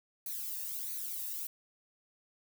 violet noise with flanger, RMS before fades -39 dBFS, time 0.26-1.47 s, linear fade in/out 2 ms, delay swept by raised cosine 0.47 to 1.11 ms, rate 1.5 Hz, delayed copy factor +0.65, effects none

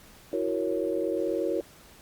sine chord, F# dominant seventh, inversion third, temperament equal, 329.6 / 370 / 466.2 / 554.4 Hz, E4 / F#4 / A#4 / C#5, 0 / 0 / 0 / 0 cents, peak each -31 dBFS, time 0.33-1.61 s, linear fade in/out 2 ms, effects pink hiss -53 dBFS RMS until 2.01 s + Opus 48 kbps

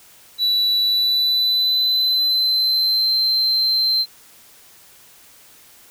triangle tone with pitch glide, 3946 to 4114 Hz, B7 to C8, -2 to -30 cents, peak -14 dBFS, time 0.38-4.06 s, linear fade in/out 50 ms, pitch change +72 cents, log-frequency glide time 0.81-3.11 s, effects white hiss -48 dBFS RMS until 5.9 s

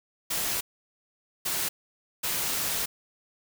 white noise bursts at uneven times, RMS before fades -29 dBFS, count 3, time 0.3-0.61 / 1.45-1.69 / 2.23-2.86 s, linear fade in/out 10 ms, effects none

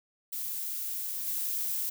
violet noise with level steps, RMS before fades -35 / -32 dBFS, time 0.32-1.9 s, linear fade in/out 10 ms, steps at 1.26 s, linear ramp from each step 20 ms, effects none

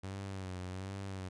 sawtooth tone with vibrato, 94.6 Hz, F#2, 39 cents sharp, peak -36 dBFS, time 0.03-1.29 s, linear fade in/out 10 ms, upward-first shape sine, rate 1.3 Hz, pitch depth 66 cents each way, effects resampled to 22050 Hz

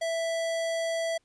square tone, 660 Hz, E5, 2 cents sharp, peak -28 dBFS, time 0.01-1.18 s, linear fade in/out 10 ms, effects pink hiss -72 dBFS RMS until 1.24 s + resampled to 22050 Hz

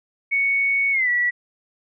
sine tone with pitch glide, 2222 to 1945.6 Hz, C#7 to B6, +4 to -26 cents, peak -17 dBFS, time 0.31-1.31 s, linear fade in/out 20 ms, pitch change -230 cents, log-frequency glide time 0.92-1.09 s, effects none

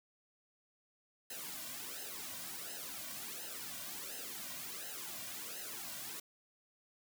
white noise with flanger, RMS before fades -45 dBFS, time 1.3-6.2 s, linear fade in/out 5 ms, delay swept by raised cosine 0.86 to 2.36 ms, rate 1.4 Hz, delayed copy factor -0.85, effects none

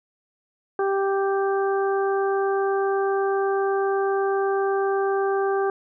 harmonic tone, 392 Hz, G4, in tune, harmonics 1 / 2 / 3 / 4, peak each -21 / -27 / -31 / -33 dBFS, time 0.79-5.7 s, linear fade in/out 2 ms, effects none

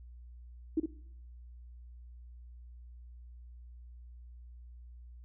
sine tone with echo, 318.4 Hz, D#4, 40 cents sharp, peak -25 dBFS, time 0.77-0.8 s, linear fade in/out 5 ms, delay 60 ms, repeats 1, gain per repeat -5 dB, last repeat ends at 0.86 s, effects noise-tail reverb RT60 0.7 s tail -21 dB re dry + added 60 Hz sine -48 dBFS peak until 5.24 s

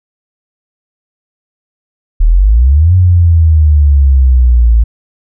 sine exponential two-way sweep, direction up then down, 36.71 to 92.6 to 55.3 Hz, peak -3 dBFS, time 2.2-4.84 s, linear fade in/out 10 ms, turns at 2.95 s, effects none

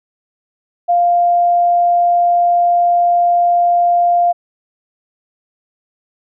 sine tone, 698.5 Hz, F5, in tune, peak -9 dBFS, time 0.88-4.33 s, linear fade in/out 20 ms, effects none

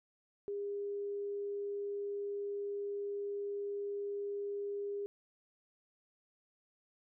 sine tone, 404.9 Hz, G#4, 44 cents flat, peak -36 dBFS, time 0.48-5.06 s, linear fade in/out 0 ms, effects none

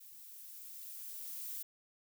violet noise with level ramp, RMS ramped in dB -55 to -42 dBFS, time 0-1.63 s, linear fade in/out 10 ms, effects none

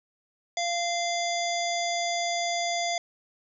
harmonic tone, 691 Hz, F5, 19 cents flat, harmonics 1 / 3 / 5 / 7 / 9 / 10, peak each -28 / -33 / -35 / -36 / -38 / -38 dBFS, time 0.57-2.98 s, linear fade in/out 2 ms, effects none

